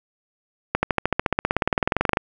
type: accelerating click train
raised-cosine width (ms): 0.5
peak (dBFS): -3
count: 26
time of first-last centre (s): 0.75-2.171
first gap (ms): 80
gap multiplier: 0.97
effects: none